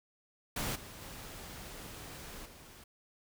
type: noise with level steps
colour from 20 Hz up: pink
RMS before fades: -36 / -49 / -47 / -54 dBFS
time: 0.56-2.84 s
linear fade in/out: 5 ms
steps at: 0.75 / 1.01 / 2.45 s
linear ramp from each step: 10 ms
effects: none